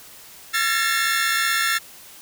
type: tone cluster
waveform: sawtooth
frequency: 1357 / 1681 / 1744 / 1820 / 2157 Hz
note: E6 / G#6 / A6 / A#6 / C#7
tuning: +50 / +20 / -16 / -42 / -48 cents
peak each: -20 / -27 / -21 / -22 / -24 dBFS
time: 0.53-1.79 s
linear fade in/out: 20 ms
effects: white hiss -44 dBFS RMS until 2.21 s